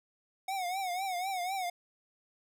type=tone with vibrato; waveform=square; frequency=743 Hz; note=F#5; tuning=7 cents sharp; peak=-33 dBFS; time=0.48-1.7 s; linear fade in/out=5 ms; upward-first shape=triangle; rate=4 Hz; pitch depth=120 cents each way; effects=none